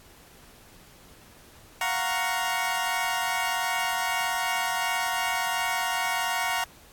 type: chord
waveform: 20% pulse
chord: Gb major seventh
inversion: third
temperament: equal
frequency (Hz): 698.5 / 740 / 932.3 / 1108.7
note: F5 / Gb5 / Bb5 / Db6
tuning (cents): 0 / 0 / 0 / 0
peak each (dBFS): -28 / -26 / -24 / -28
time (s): 1.81-6.64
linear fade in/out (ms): 2
effects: pink hiss -53 dBFS RMS until 6.92 s + AAC 64 kbps